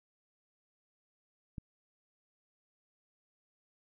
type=click; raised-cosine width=5 ms; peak=-28 dBFS; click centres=1.582 s; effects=none